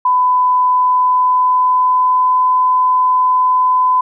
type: tone with pitch glide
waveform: sine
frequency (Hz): 1002 to 1010.1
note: B5 to B5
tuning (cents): +25 to +39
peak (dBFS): -9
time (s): 0.05-4.01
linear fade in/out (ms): 5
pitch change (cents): +14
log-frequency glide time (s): 0.59-2.41
effects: none